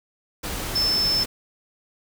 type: tone in noise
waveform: sine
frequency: 5274 Hz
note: E8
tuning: in tune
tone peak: -19 dBFS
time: 0.75-1.24 s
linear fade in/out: 10 ms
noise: pink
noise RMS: -30 dBFS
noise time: 0.43-1.26 s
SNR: +8 dB
effects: none